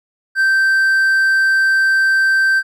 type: tone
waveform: triangle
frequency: 1560 Hz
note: G6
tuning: 9 cents flat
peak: -9 dBFS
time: 0.35-2.63 s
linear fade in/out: 50 ms
effects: none